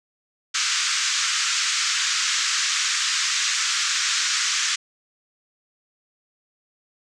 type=band-pass noise; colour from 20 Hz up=white; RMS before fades=-23 dBFS; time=0.54-4.76 s; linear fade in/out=10 ms; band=1200 to 7300 Hz; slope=48 dB/octave; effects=none